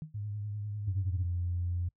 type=tone with exponential decay; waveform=sine; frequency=155.56 Hz; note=D#3; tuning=in tune; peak=-33 dBFS; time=0.02-0.17 s; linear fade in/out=0 ms; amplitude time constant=31 ms
type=tone with vibrato; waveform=sine; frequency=103.83 Hz; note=G#2; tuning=in tune; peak=-34 dBFS; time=0.14-1.25 s; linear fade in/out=10 ms; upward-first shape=sine; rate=10 Hz; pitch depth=38 cents each way
type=tone with pitch glide; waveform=sine; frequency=94.2 to 87.89 Hz; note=F#2 to F2; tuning=+32 to +12 cents; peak=-29 dBFS; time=0.87-1.89 s; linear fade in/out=10 ms; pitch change=-120 cents; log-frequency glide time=1.04-1.11 s
effects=noise-tail reverb RT60 0.1 s tail -25 dB re dry + tanh soft clip ceiling -23 dBFS